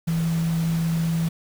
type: tone in noise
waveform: sine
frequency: 164.8 Hz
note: E3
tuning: in tune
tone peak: -20 dBFS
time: 0.07-1.29 s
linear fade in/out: 10 ms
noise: pink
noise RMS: -37 dBFS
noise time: 0.07-1.29 s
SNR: +14 dB
effects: none